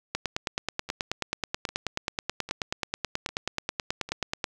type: two click trains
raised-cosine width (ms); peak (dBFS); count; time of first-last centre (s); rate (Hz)
0.2; -21 / -10; 5 / 41; 0.89-4.09 / 0.15-4.442; 1.25 / 9.32
effects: none

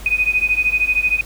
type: beating tone pair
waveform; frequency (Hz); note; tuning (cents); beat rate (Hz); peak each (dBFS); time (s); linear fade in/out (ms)
sine; 2489 / 2502; D#7 / D#7; 0 / +9; 13; -17 / -18; 0.06-1.21; 2
effects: added 50 Hz sine -33 dBFS peak until 1.25 s + pink hiss -39 dBFS RMS until 1.25 s

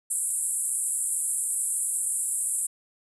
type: band-pass noise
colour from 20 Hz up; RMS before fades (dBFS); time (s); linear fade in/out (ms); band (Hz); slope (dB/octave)
pink; -28; 0.1-2.67; 10; 7900 to 11000; 96
effects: none

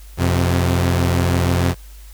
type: tone pair together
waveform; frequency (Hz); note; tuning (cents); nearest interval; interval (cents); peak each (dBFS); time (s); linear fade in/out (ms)
sawtooth; 88.1 / 128.97; F2 / C3; +16 / -25; perfect fifth; 659; -12 / -16; 0.17-1.75; 50
effects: added 50 Hz sine -36 dBFS peak until 2.13 s + white hiss -48 dBFS RMS until 2.13 s

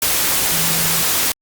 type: tone in noise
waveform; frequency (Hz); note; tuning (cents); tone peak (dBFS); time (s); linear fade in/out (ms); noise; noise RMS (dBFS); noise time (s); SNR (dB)
sine; 165.3; E3; +5; -26; 0.52-1.02; 2; white; -17; 0.02-1.32; -12
effects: Opus 48 kbps

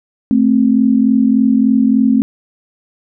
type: tone pair together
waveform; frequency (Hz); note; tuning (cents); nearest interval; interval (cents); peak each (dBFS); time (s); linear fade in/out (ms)
sine; 220 / 263.4; A3 / C4; 0 / +12; minor third; 312; -11; 0.31-2.22; 0
effects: none

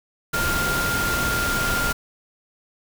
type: tone in noise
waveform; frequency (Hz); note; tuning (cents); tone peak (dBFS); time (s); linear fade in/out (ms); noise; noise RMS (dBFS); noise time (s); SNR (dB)
sine; 1400; F6; +4; -23; 0.33-1.93; 10; pink; -25; 0.33-1.93; -1
effects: none

